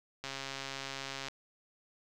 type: click train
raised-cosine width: 0.2 ms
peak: -22 dBFS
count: 143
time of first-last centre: 0.24-1.284 s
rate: 136 Hz
effects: none